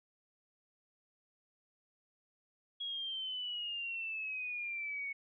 sine exponential sweep, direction down, 3322 to 2210 Hz, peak -37 dBFS, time 2.8-5.13 s, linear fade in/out 10 ms, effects none

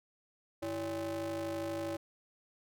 square ring-modulated tone, 118.8 Hz, A#2, 33 cents sharp, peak -33 dBFS, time 0.62-1.97 s, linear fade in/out 10 ms, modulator 449 Hz, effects none

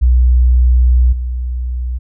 sine tone with level steps, 61.74 Hz, B1, in tune, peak -6 / -16 dBFS, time 0.01-1.99 s, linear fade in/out 20 ms, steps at 1.12 s, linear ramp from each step 10 ms, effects none

